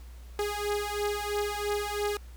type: beating tone pair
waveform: sawtooth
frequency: 411.4 / 414.4 Hz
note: G#4 / G#4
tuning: -16 / -4 cents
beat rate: 3 Hz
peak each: -28 dBFS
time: 0.39-2.17 s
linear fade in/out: 2 ms
effects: added 60 Hz sine -43 dBFS peak until 2.36 s + pink hiss -58 dBFS RMS until 2.36 s